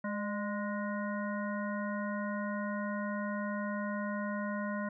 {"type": "harmonic tone with a mistuned harmonic", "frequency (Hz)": 207.7, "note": "G#3", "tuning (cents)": 0, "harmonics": [1, 3, 5, 7, 9], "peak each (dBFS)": [-35, -40, -42, -43, -45], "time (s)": [0.04, 4.89], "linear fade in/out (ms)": 5, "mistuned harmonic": 3, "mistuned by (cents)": -46, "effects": []}